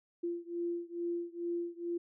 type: beating tone pair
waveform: sine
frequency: 343.2 / 345.5 Hz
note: F4 / F4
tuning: -30 / -19 cents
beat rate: 2.3 Hz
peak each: -37 / -38 dBFS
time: 0.23-1.98 s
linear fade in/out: 10 ms
effects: none